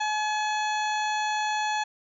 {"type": "harmonic tone", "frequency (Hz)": 851, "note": "G#5", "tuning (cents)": 42, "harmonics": [1, 2, 3, 4, 5, 7, 8], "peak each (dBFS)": [-26, -32, -36, -38, -40, -43, -44], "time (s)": [0, 1.84], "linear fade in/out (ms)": 10, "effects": []}